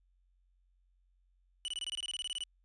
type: tone bursts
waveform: 45% pulse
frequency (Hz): 2960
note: F#7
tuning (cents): 0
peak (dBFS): -35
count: 15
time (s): 1.65-2.437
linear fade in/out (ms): 0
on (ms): 31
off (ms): 23
effects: added 45 Hz sine -68 dBFS peak until 2.64 s + resampled to 24000 Hz